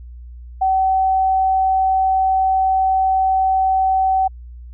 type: tone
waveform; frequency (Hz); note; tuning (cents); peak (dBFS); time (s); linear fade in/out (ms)
sine; 762; G5; -49; -13; 0.61-4.28; 10
effects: added 60 Hz sine -33 dBFS peak until 4.73 s